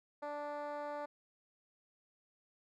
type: tone with band-pass filter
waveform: 10% pulse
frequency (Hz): 293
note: D4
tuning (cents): -4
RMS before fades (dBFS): -42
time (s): 0.22-1.06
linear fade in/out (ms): 10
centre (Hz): 680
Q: 1.9
effects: none